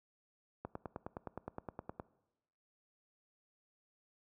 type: click train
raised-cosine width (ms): 1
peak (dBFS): -27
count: 14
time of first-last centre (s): 0.65-1.999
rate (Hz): 9.64
effects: noise-tail reverb RT60 1.0 s tail -21 dB re dry + high-pass 60 Hz 12 dB/octave